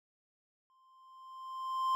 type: tone with exponential growth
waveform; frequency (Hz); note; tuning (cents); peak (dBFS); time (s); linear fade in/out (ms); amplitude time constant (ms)
triangle; 1046.5; C6; 0; -25; 0.7-1.95; 0; 270
effects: none